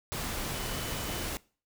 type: tone in noise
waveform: sine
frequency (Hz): 3000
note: F#7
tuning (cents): +23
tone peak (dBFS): -46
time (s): 0.55-1.24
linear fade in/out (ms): 0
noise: pink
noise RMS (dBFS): -35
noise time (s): 0.12-1.37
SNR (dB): -14
effects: noise-tail reverb RT60 0.4 s tail -22 dB re dry